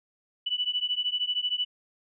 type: beating tone pair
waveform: sine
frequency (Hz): 2960 / 2973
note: F#7 / F#7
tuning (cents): 0 / +8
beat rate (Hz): 13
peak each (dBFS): -29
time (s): 0.46-1.65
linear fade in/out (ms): 10
effects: none